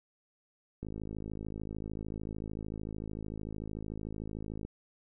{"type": "click train", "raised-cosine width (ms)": 3, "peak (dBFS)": -27, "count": 205, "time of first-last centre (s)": [0.83, 4.65], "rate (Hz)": 53.4, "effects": []}